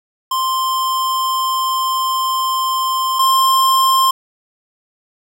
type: tone pair in turn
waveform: square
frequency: 1046.5 / 1055.6 Hz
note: C6 / C6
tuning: 0 / +15 cents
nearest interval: unison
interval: 15 cents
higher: second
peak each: -16 / -11 dBFS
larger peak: second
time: 0.31-3.19 / 3.19-4.11 s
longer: first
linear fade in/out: 5 ms
effects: none